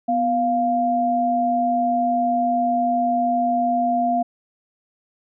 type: tone pair together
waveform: sine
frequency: 247 / 698.2 Hz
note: B3 / F5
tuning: 0 / -1 cents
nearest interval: octave + tritone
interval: 1799 cents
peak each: -23 / -18 dBFS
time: 0.08-4.23 s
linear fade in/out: 10 ms
effects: none